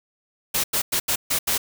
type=noise bursts at uneven times; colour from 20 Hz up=white; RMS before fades=-22 dBFS; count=6; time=0.54-0.64 / 0.73-0.82 / 0.92-1 / 1.08-1.16 / 1.3-1.39 / 1.47-1.58 s; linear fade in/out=10 ms; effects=none